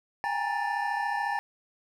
triangle tone cluster, 799 / 833 / 937 / 1764 Hz, G5 / G#5 / A#5 / A6, +33 / +5 / +9 / +4 cents, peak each -31 dBFS, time 0.24-1.39 s, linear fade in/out 0 ms, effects none

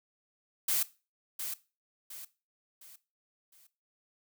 blue noise with echo, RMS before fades -29 dBFS, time 0.68-0.83 s, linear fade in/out 5 ms, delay 710 ms, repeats 4, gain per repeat -8 dB, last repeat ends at 3.67 s, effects noise-tail reverb RT60 0.3 s tail -17 dB re dry

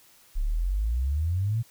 sine exponential sweep, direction up, 32.7 to 119.3 Hz, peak -23 dBFS, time 0.35-1.63 s, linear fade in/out 20 ms, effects white hiss -57 dBFS RMS until 1.7 s

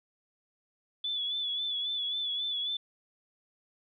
sine tone with vibrato, 3446 Hz, A7, 37 cents flat, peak -30 dBFS, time 1.04-2.77 s, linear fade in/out 5 ms, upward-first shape sine, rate 3.7 Hz, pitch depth 48 cents each way, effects none

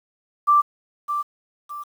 sine tone with echo, 1174.7 Hz, D6, in tune, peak -12 dBFS, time 0.47-0.62 s, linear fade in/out 20 ms, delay 610 ms, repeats 2, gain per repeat -9 dB, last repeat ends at 1.84 s, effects 8-bit

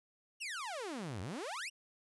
sawtooth exponential two-way sweep, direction down then up, 2960 to 86 to 2960 Hz, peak -36 dBFS, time 0.4-1.7 s, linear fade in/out 20 ms, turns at 1.21 s, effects resampled to 24000 Hz

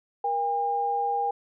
sine tone pair together, 473.2 / 805.8 Hz, A#4 / G5, +26 / +48 cents, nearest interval major sixth, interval 922 cents, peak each -32 / -24 dBFS, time 0.24-1.31 s, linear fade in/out 5 ms, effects none

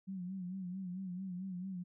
sine tone with vibrato, 185 Hz, F#3, in tune, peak -39 dBFS, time 0.07-1.84 s, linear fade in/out 20 ms, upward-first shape sine, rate 4.5 Hz, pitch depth 79 cents each way, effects none

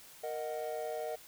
triangle chord, D# minor, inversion second, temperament equal, 466.2 / 622.3 / 740 Hz, A#4 / D#5 / F#5, 0 / 0 / 0 cents, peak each -38 / -37 / -40 dBFS, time 0.23-1.16 s, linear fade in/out 10 ms, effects white hiss -55 dBFS RMS until 1.27 s

